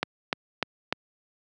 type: click train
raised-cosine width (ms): 0.3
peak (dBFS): -8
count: 4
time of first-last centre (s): 0.03-0.926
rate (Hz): 3.35
effects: high-pass 150 Hz 12 dB/octave